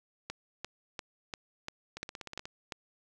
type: two click trains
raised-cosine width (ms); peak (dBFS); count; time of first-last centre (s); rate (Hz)
0.2; -24 / -20; 9 / 8; 1.97-2.455 / 0.3-2.722; 16.5 / 2.89
effects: none